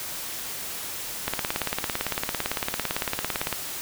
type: click train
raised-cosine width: 0.3 ms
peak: -9 dBFS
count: 41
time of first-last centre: 1.28-3.527 s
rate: 17.8 Hz
effects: white hiss -34 dBFS RMS until 3.81 s